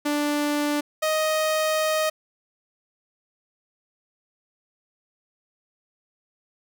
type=tone pair in turn; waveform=sawtooth; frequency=293.7 / 624.7 Hz; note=D4 / D#5; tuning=0 / +7 cents; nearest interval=octave + minor second; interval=1307 cents; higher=second; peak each=-18 / -17 dBFS; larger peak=second; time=0.05-0.81 / 1.02-2.1 s; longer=second; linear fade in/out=10 ms; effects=none